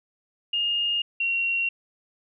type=tone pair in turn; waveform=sine; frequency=2836 / 2744 Hz; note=F7 / F7; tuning=+26 / -31 cents; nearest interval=minor second; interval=57 cents; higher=first; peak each=-22 dBFS; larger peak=neither; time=0.53-1.02 / 1.2-1.69 s; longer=neither; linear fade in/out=5 ms; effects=none